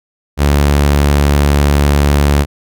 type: tone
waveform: sawtooth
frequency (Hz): 71.9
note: D2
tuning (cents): -36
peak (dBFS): -4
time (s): 0.37-2.46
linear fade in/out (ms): 50
effects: none